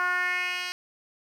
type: tone with band-pass filter sweep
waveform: 10% pulse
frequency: 360 Hz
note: F#4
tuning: 47 cents flat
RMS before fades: -28 dBFS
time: 0-0.72 s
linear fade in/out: 0 ms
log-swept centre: 1300 to 3700 Hz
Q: 2.9
effects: 9-bit